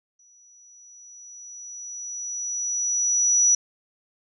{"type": "tone with exponential growth", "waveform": "sine", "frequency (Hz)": 5880, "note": "F#8", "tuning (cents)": -12, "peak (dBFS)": -14, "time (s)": [0.19, 3.55], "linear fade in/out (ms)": 5, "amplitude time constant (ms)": 730, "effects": []}